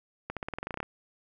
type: accelerating click train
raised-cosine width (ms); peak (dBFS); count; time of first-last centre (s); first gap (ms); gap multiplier
0.5; -19; 13; 0.3-0.83; 67; 0.92
effects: none